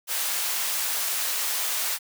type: high-pass noise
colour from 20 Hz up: white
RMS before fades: -27 dBFS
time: 0.07-1.99 s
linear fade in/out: 50 ms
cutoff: 680 Hz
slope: 12 dB/octave
effects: none